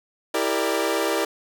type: chord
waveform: sawtooth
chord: E half-diminished seventh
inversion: none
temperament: equal with one note detuned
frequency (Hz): 329.6 / 397.7 / 466.2 / 587.3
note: E4 / G4 / Bb4 / D5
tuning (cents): 0 / +25 / 0 / 0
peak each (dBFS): -23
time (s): 0.34-1.25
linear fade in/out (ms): 5
effects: none